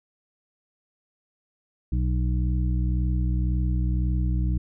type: harmonic tone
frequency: 61.9 Hz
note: B1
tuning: 5 cents sharp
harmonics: 1 / 2 / 3 / 5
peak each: -22 / -28 / -32 / -36 dBFS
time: 1.92-4.58 s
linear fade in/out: 5 ms
effects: none